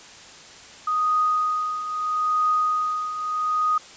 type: tone with tremolo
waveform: sine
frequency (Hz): 1244.5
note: D#6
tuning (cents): 0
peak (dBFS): -17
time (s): 0.87-3.78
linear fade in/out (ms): 5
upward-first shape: triangle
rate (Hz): 0.77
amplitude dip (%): 70
effects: white hiss -44 dBFS RMS until 3.96 s + resampled to 16000 Hz